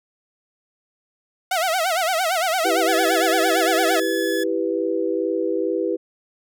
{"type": "tone with vibrato", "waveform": "sawtooth", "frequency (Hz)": 698.5, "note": "F5", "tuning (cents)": 0, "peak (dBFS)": -15, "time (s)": [1.51, 4], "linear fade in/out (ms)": 5, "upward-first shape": "sine", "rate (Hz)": 8.8, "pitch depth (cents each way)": 170}
{"type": "chord", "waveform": "sine", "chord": "E minor", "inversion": "none", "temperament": "equal", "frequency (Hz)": [329.6, 392, 493.9], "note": ["E4", "G4", "B4"], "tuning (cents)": [0, 0, 0], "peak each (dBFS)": -24, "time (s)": [2.64, 5.97], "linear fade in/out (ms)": 20}
{"type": "tone", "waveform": "sawtooth", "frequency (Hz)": 1708, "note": "G#6", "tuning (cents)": 48, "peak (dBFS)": -23, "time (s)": [2.88, 4.44], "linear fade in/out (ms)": 10}
{"effects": []}